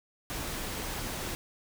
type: noise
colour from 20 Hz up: pink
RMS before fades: -36 dBFS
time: 0.3-1.35 s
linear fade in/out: 0 ms
effects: none